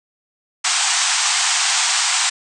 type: band-pass noise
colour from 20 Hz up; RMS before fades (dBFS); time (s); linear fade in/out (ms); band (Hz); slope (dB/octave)
white; -18; 0.64-2.3; 10; 710 to 8600; 96
effects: none